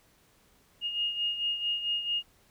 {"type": "beating tone pair", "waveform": "sine", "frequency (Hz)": [2849, 2853.5], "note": ["F7", "F7"], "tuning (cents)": [34, 37], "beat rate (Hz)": 4.5, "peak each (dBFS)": [-29, -36], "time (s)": [0.81, 2.23], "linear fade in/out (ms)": 50, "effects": ["pink hiss -64 dBFS RMS until 2.5 s"]}